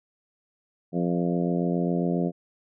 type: harmonic tone with a mistuned harmonic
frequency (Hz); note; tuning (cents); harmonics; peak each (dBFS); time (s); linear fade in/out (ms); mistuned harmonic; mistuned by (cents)
87.31; F2; 0; 2 / 3 / 4 / 5 / 6 / 7 / 8; -25 / -29 / -31 / -33 / -35 / -36 / -37; 0.92-2.32; 50; 8; -15
effects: none